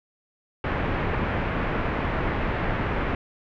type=low-pass noise; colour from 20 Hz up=pink; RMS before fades=-26 dBFS; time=0.64-3.15 s; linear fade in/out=2 ms; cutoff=2300 Hz; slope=24 dB/octave; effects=none